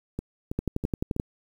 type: two click trains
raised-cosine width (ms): 3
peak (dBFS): -13 / -17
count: 8 / 4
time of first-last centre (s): 0.59-1.199 / 0.19-1.164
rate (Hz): 11.5 / 3.08
effects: 8-bit